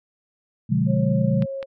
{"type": "chord", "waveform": "sine", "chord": "B diminished seventh", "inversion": "none", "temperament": "equal with one note detuned", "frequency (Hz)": [123.47, 146.83, 179.11, 207.7], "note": ["B2", "D3", "F3", "Ab3"], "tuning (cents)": [0, 0, 44, 0], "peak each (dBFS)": -23, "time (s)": [0.69, 1.46], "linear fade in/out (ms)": 20}
{"type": "tone", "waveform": "sine", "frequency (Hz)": 543, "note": "C#5", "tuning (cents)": -36, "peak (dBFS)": -27, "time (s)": [0.86, 1.66], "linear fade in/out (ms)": 50}
{"type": "clicks", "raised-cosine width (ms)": 0.3, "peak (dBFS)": -20, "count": 2, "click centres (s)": [1.423, 1.628]}
{"effects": []}